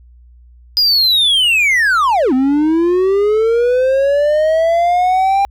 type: linear two-way sweep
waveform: triangle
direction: down then up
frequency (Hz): 4978 to 252.3 to 799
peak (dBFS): -8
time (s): 0.77-5.45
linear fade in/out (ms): 0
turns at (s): 2.33
effects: added 60 Hz sine -40 dBFS peak until 5.5 s